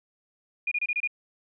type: tone bursts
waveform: sine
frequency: 2437 Hz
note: D#7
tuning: 37 cents flat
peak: -24 dBFS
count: 6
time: 0.67-1.075 s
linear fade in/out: 5 ms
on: 45 ms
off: 27 ms
effects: none